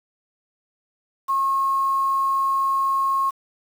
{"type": "tone with quantisation", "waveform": "sine", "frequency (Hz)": 1084, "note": "C#6", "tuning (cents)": -39, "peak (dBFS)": -18, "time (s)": [1.28, 3.31], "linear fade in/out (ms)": 20, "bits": 7, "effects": []}